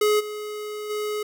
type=tone with level steps; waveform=square; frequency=421.8 Hz; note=G#4; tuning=27 cents sharp; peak=-18 / -31 / -26 dBFS; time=0.01-1.23 s; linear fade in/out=5 ms; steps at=0.19 / 0.89 s; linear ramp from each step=20 ms; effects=none